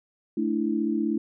sine chord, A suspended fourth, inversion none, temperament equal, 220 / 293.7 / 329.6 Hz, A3 / D4 / E4, 0 / 0 / 0 cents, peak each -27 / -28 / -27 dBFS, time 0.37-1.18 s, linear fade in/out 5 ms, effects none

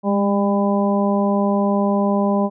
harmonic tone with a mistuned harmonic, 200 Hz, G3, 35 cents sharp, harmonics 1 / 2 / 3 / 4 / 5, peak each -17 / -24 / -22 / -26 / -26 dBFS, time 0.03-2.5 s, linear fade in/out 50 ms, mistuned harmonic 1, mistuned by +24 cents, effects none

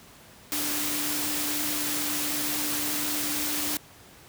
sine tone in noise, 296.6 Hz, D4, 17 cents sharp, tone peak -35 dBFS, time 0.52-3.77 s, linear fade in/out 0 ms, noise white, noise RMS -29 dBFS, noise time 0.52-3.77 s, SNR -9 dB, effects pink hiss -51 dBFS RMS until 4.28 s + high-pass 60 Hz 12 dB/octave

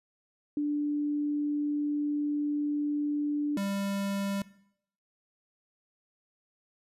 sine / square tone pair in turn, 293.7 / 198.36 Hz, D4 / G3, 0 / +21 cents, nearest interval perfect fifth, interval 679 cents, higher first, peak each -26 / -30 dBFS, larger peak first, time 0.57-3.57 / 3.57-4.42 s, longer first, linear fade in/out 2 ms, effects noise-tail reverb RT60 0.7 s tail -19 dB re dry + resampled to 32000 Hz

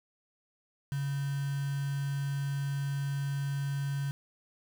sine tone with quantisation, 140 Hz, C#3, 18 cents sharp, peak -30 dBFS, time 0.92-4.11 s, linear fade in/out 0 ms, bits 7, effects none

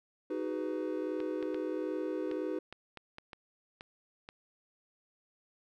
triangle chord, G# minor seventh, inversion second, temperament just, 311.5 / 373.8 / 415.3 / 498.4 Hz, D#4 / F#4 / G#4 / B4, +2 / +18 / 0 / +16 cents, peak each -35 / -36 / -40 / -37 dBFS, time 0.3-2.59 s, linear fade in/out 5 ms
clicks, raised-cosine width 0.3 ms, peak -29 dBFS, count 10, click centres 1.203 / 1.427 / 1.545 / 2.314 / 2.726 / 2.973 / 3.184 / 3.332 / 3.809 / 4.289 s
effects none

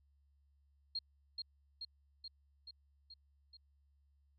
sine tone with echo, 4235 Hz, C8, 20 cents sharp, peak -36 dBFS, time 0.95-0.99 s, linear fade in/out 5 ms, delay 430 ms, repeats 6, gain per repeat -3 dB, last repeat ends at 3.57 s, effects added 70 Hz sine -69 dBFS peak until 4.38 s

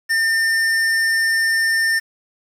square tone, 1805 Hz, A6, 44 cents sharp, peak -16 dBFS, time 0.09-2 s, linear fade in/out 20 ms, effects low-pass 11000 Hz 12 dB/octave + 7-bit

